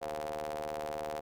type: ring-modulated tone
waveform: sawtooth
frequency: 75.7 Hz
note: D#2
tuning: 47 cents flat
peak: -29 dBFS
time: 0.01-1.21 s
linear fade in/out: 20 ms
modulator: 614 Hz
effects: none